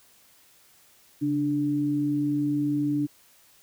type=tone pair together; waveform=sine; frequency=140 / 293.4 Hz; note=C#3 / D4; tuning=+18 / -2 cents; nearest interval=octave + minor second; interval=1280 cents; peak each=-31 / -23 dBFS; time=1.21-3.07 s; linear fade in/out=20 ms; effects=white hiss -58 dBFS RMS until 3.62 s